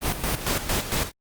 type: noise with tremolo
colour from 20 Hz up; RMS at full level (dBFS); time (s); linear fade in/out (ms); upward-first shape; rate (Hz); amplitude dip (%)
pink; -24; 0.01-1.12; 50; square; 4.4; 65
effects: Opus 32 kbps